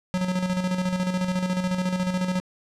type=tone with tremolo; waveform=square; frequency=183.3 Hz; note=F#3; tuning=16 cents flat; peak=-22 dBFS; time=0.14-2.4 s; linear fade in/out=0 ms; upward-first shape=square; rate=14 Hz; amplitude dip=50%; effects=low-pass 8000 Hz 12 dB/octave